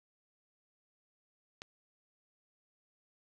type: click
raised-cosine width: 0.2 ms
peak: -26 dBFS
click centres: 1.619 s
effects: none